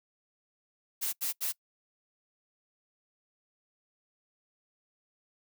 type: noise bursts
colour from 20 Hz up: blue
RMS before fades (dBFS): -32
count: 3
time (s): 1.01-1.526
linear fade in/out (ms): 20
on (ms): 120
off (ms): 78
effects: noise-tail reverb RT60 0.1 s tail -24 dB re dry